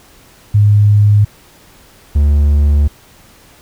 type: tone pair in turn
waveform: sine / triangle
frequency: 103.7 / 72.76 Hz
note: G#2 / D2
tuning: -2 / -16 cents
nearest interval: tritone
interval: 614 cents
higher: first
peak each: -5 dBFS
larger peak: neither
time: 0.54-1.25 / 2.15-2.88 s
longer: second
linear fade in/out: 10 ms
effects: pink hiss -44 dBFS RMS until 3.61 s